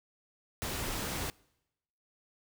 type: noise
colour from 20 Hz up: pink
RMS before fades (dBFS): -36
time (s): 0.62-1.3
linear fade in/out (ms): 0
effects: noise-tail reverb RT60 0.9 s tail -25 dB re dry